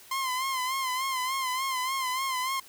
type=tone with vibrato; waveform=sawtooth; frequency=1042 Hz; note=C6; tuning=7 cents flat; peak=-24 dBFS; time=0.11-2.6 s; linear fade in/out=5 ms; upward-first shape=sine; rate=3.4 Hz; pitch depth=63 cents each way; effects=white hiss -52 dBFS RMS until 2.68 s

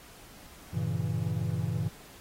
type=chord; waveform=triangle; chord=G diminished seventh; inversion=none; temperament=equal; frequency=98 / 116.54 / 138.59 / 164.81 Hz; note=G2 / Bb2 / Db3 / Fb3; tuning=0 / 0 / 0 / 0 cents; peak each=-32 / -31 / -33 / -31 dBFS; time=0.73-1.89 s; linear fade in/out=10 ms; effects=pink hiss -52 dBFS RMS until 2.2 s + AAC 48 kbps

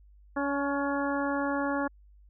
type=harmonic tone with a mistuned harmonic; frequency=281.8 Hz; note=C#4; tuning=29 cents sharp; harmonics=1 / 2 / 3 / 4 / 5 / 6; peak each=-30 / -33 / -35 / -36 / -37 / -38 dBFS; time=0.36-1.88 s; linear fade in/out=10 ms; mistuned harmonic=4; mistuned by=-22 cents; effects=added 50 Hz sine -53 dBFS peak until 2.29 s

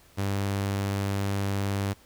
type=tone; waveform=sawtooth; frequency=99.2 Hz; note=G2; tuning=21 cents sharp; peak=-22 dBFS; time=0.17-1.94 s; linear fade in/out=20 ms; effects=pink hiss -57 dBFS RMS until 2.05 s

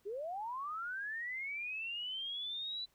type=linear sweep; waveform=sine; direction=up; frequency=377.7 to 4000 Hz; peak=-38 dBFS; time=0.05-2.86 s; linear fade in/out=20 ms; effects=pink hiss -73 dBFS RMS until 2.94 s

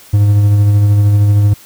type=tone with tremolo; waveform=triangle; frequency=102.7 Hz; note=G#2; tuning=19 cents flat; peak=-3 dBFS; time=0.13-1.54 s; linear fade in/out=10 ms; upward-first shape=sine; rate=13 Hz; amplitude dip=25%; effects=white hiss -40 dBFS RMS until 1.65 s

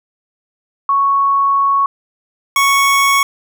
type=tone pair in turn; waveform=sine / 25% pulse; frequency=1108.7 / 1108.7 Hz; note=C#6 / C#6; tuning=0 / 0 cents; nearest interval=unison; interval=0 cents; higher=neither; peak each=-10 / -6 dBFS; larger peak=second; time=0.89-1.86 / 2.56-3.23 s; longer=first; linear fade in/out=2 ms; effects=none

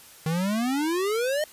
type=exponential sweep; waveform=square; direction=up; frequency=154.5 to 626 Hz; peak=-24 dBFS; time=0.26-1.44 s; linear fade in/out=2 ms; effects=white hiss -49 dBFS RMS until 1.52 s + resampled to 32000 Hz

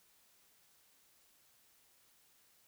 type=silence; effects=white hiss -69 dBFS RMS until 2.67 s

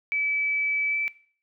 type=tone with pitch glide; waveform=sine; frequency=2300 to 2317 Hz; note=D7 to D7; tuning=-37 to -24 cents; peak=-23 dBFS; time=0.12-1.08 s; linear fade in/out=0 ms; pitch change=+13 cents; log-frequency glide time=0.89-0.96 s; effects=noise-tail reverb RT60 0.5 s tail -20 dB re dry

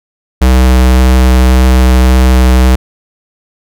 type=tone with vibrato; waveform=square; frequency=63.6 Hz; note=C2; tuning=48 cents flat; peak=-4 dBFS; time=0.41-2.76 s; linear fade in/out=10 ms; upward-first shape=triangle; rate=1.8 Hz; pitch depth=9 cents each way; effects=none

